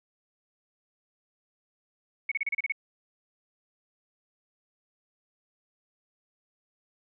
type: tone bursts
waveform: sine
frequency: 2215 Hz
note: C#7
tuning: 2 cents flat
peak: -25 dBFS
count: 8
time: 2.29-2.722 s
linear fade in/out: 5 ms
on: 26 ms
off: 32 ms
effects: none